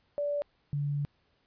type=tone pair in turn; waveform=sine; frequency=580 / 144.08 Hz; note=D5 / D3; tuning=-22 / -33 cents; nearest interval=2 octaves; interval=2411 cents; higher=first; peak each=-28 dBFS; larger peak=neither; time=0.18-0.42 / 0.73-1.05 s; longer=second; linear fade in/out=0 ms; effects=pink hiss -71 dBFS RMS until 1.46 s + resampled to 11025 Hz